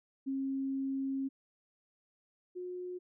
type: tone pair in turn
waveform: sine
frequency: 270 / 361.1 Hz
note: C#4 / F#4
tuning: -45 / -42 cents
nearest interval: perfect fourth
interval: 503 cents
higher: second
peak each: -32 / -38 dBFS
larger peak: first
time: 0.26-1.29 / 2.55-2.99 s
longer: first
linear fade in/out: 20 ms
effects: none